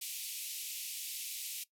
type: band-pass noise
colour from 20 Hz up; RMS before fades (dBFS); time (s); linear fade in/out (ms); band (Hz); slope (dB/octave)
white; -42; 0.01-1.64; 10; 2300 to 15000; 48
effects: noise-tail reverb RT60 0.1 s tail -18 dB re dry